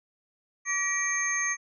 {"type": "tone cluster", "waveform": "sine", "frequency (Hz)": [1153, 1918, 2320, 6380], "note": ["D6", "A#6", "D7", "G8"], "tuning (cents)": [-32, 49, -22, 30], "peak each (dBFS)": [-36, -29, -34, -29], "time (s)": [0.65, 1.57], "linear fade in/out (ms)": 50, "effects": []}